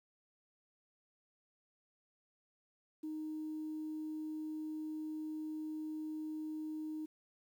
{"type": "tone", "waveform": "sine", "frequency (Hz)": 310, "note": "D#4", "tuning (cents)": -6, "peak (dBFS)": -38, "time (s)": [3.03, 7.06], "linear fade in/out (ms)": 10, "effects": ["tanh soft clip ceiling -35 dBFS", "11-bit"]}